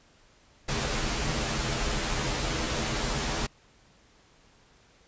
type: noise with comb filter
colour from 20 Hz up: pink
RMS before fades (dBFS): -29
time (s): 0.68-3.47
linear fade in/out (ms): 10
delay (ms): 11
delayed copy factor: -0.7
effects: pink hiss -60 dBFS RMS until 5.07 s + resampled to 16000 Hz